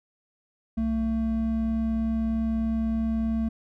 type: tone pair together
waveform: triangle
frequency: 62.9 / 224.2 Hz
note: B1 / A3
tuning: +32 / +33 cents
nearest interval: octave + minor seventh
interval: 2201 cents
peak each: -29 / -22 dBFS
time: 0.77-3.49 s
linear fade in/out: 10 ms
effects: none

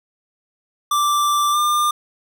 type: tone with pitch glide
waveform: square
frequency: 1174.7 to 1200.1 Hz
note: D6 to D6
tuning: 0 to +37 cents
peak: -16 dBFS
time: 0.91-1.91 s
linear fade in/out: 5 ms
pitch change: +37 cents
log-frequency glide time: 1.52-1.57 s
effects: none

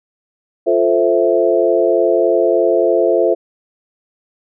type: chord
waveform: sine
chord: F major seventh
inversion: none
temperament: equal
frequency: 349.2 / 440 / 523.3 / 659.3 Hz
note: F4 / A4 / C5 / E5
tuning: 0 / 0 / 0 / 0 cents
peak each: -16 dBFS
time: 0.66-3.35 s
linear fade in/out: 20 ms
effects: none

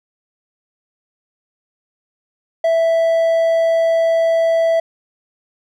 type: tone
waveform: triangle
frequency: 659.3 Hz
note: E5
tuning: in tune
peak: -10 dBFS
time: 2.64-4.8 s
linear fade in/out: 5 ms
effects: none

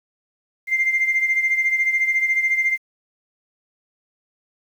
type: beating tone pair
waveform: sine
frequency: 2093 / 2107 Hz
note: C7 / C7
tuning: 0 / +12 cents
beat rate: 14 Hz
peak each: -17 / -23 dBFS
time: 0.67-2.78 s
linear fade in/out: 50 ms
effects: tanh soft clip ceiling -11 dBFS + 8-bit

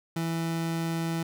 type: tone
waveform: 30% pulse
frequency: 165.2 Hz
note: E3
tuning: 4 cents sharp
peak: -25 dBFS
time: 0.16-1.23 s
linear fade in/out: 5 ms
effects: none

